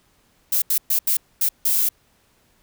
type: noise bursts at uneven times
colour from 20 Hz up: violet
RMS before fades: -19 dBFS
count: 6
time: 0.52-0.62 / 0.7-0.78 / 0.9-0.99 / 1.07-1.17 / 1.41-1.49 / 1.65-1.89 s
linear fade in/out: 5 ms
effects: pink hiss -61 dBFS RMS until 2.62 s